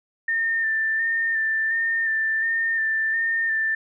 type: tone with vibrato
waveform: sine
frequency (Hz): 1798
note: A6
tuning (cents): +37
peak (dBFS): -20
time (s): 0.28-3.75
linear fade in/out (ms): 5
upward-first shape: square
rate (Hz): 1.4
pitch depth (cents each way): 21
effects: none